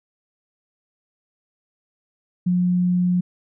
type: tone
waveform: sine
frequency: 179.1 Hz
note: F3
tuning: 44 cents sharp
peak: -16 dBFS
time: 2.46-3.21 s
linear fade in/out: 10 ms
effects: none